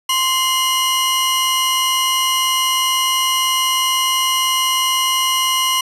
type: tone pair together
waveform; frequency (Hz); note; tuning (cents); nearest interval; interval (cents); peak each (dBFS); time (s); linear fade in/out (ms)
sawtooth; 1043 / 2889; C6 / F#7; -6 / -42; octave + tritone; 1764; -14; 0.09-5.81; 5
effects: resampled to 32000 Hz